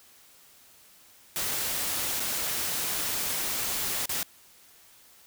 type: noise with dropouts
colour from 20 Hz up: white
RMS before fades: -30 dBFS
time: 1.36-4.23 s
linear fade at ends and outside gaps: 0 ms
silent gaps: 2.197-2.203 / 4.057-4.093 s
effects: white hiss -56 dBFS RMS until 5.26 s